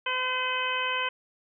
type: harmonic tone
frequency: 510 Hz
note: C5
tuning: 44 cents flat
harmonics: 1 / 2 / 3 / 4 / 5 / 6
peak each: -37 / -31 / -33 / -36 / -32 / -33 dBFS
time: 0.06-1.09 s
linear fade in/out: 5 ms
effects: none